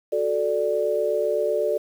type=chord; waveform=sine; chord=D major; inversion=first; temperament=equal with one note detuned; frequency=370 / 438 / 587.3 Hz; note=F#4 / A4 / D5; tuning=0 / -8 / 0 cents; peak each=-28 / -24 / -23 dBFS; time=0.12-1.78 s; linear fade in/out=10 ms; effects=8-bit